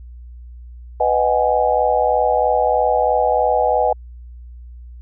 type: chord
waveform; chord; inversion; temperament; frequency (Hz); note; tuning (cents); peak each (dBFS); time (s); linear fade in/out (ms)
sine; G# minor seventh; first; just; 498.4 / 623 / 747.5 / 830.6; B4 / D#5 / F#5 / G#5; +16 / +2 / +17 / 0; -19; 1-3.93; 5
effects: added 60 Hz sine -34 dBFS peak until 5.01 s

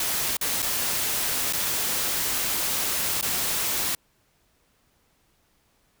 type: noise with dropouts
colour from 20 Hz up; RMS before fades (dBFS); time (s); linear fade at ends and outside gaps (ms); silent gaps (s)
white; -26; 0-3.95; 2; 0.369-0.412 / 0.621-0.626 / 1.526-1.533 / 3.212-3.226
effects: pink hiss -66 dBFS RMS until 6 s

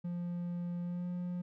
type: tone with pitch glide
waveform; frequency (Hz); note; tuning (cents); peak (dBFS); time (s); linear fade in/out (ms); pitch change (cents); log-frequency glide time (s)
triangle; 174.61 to 177.66; F3 to F3; 0 to +30; -33; 0.04-1.42; 10; +30; 0.82-1.07
effects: none

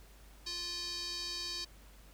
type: tone with band-pass filter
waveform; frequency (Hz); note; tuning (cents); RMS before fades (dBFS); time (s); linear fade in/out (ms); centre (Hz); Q
square; 349.2; F4; 0; -40; 0.46-1.65; 10; 4700; 5
effects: added 50 Hz sine -55 dBFS peak until 2.13 s + pink hiss -61 dBFS RMS until 2.13 s

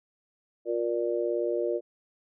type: harmonic tone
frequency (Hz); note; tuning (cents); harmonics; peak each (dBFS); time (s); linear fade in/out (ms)
118; A#2; +22; 3 / 4 / 5; -29 / -30 / -31; 0.65-1.81; 50
effects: none

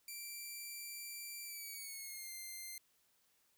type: tone with pitch glide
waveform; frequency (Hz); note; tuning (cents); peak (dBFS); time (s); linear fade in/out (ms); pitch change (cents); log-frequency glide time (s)
5% pulse; 2349 to 2093; D7 to C7; 0 to 0; -36; 0.08-2.78; 2; -200; 1.43-2.33
effects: white hiss -75 dBFS RMS until 3.57 s

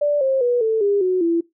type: tone with pitch steps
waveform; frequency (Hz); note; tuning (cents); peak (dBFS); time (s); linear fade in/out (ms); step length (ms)
sine; 585 / 533.4 / 486.3 / 443.3 / 404.2 / 368.5 / 336; D5 / C5 / B4 / A4 / G#4 / F#4 / E4; -7 / +33 / -27 / +13 / -47 / -7 / +33; -15; 0.01-1.41; 10; 200
effects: noise-tail reverb RT60 0.2 s tail -22 dB re dry

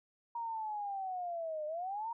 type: linear two-way sweep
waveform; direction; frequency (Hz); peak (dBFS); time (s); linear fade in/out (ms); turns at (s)
sine; down then up; 945 to 599 to 945; -36; 0.35-2.13; 5; 1.66
effects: none

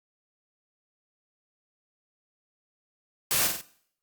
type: noise with echo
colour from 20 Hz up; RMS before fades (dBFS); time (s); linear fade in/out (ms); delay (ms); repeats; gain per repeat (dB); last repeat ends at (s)
white; -25; 3.31-3.47; 0; 47; 3; -5; 3.611
effects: noise-tail reverb RT60 0.6 s tail -18 dB re dry + Opus 48 kbps

